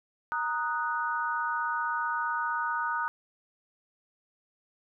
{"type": "chord", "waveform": "sine", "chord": "D# minor", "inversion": "second", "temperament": "equal", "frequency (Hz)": [932.3, 1244.5, 1480], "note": ["A#5", "D#6", "F#6"], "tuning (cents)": [0, 0, 0], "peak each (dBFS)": -32, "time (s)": [0.32, 3.08], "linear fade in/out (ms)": 0, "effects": []}